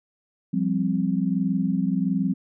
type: chord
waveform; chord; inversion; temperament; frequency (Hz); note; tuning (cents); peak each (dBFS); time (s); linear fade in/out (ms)
sine; F suspended second; none; equal; 174.61 / 196 / 261.6; F3 / G3 / C4; 0 / 0 / 0; -25 / -24 / -26; 0.53-2.34; 10
effects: none